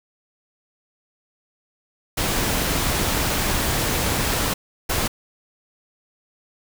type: noise bursts at uneven times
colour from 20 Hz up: pink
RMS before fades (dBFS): -22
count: 2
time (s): 2.17-4.54 / 4.89-5.08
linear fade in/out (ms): 10
effects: none